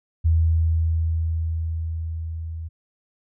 sine tone with level ramp, 81.4 Hz, E2, 21 cents flat, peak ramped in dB -14 to -29 dBFS, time 0.24-2.69 s, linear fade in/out 20 ms, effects none

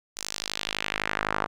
sawtooth tone with band-pass filter sweep, 51.9 Hz, G#1, in tune, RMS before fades -31 dBFS, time 0.16-1.47 s, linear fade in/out 20 ms, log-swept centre 6900 to 1100 Hz, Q 1.6, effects none

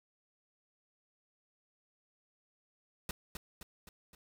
pink noise with echo, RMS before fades -38 dBFS, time 3.09-3.11 s, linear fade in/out 2 ms, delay 260 ms, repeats 4, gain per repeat -5 dB, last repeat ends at 4.15 s, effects none

